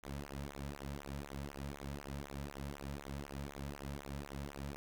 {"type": "tone with flanger", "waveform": "sawtooth", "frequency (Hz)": 70.3, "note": "C#2", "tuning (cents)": 25, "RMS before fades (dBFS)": -45, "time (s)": [0.03, 4.76], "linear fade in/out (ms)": 0, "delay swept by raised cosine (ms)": [0.2, 2.8], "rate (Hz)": 4, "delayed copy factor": -0.95, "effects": []}